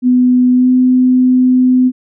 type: tone with pitch glide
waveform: sine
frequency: 250 to 253.8 Hz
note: B3 to B3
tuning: +21 to +47 cents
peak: -6 dBFS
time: 0.02-1.92 s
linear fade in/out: 50 ms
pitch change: +26 cents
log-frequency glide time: 0.52-0.7 s
effects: none